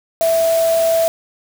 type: tone in noise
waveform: sine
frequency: 659.3 Hz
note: E5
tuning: in tune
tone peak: -12 dBFS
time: 0.21-1.08 s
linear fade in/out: 0 ms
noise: white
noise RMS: -27 dBFS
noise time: 0.21-1.08 s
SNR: +12 dB
effects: none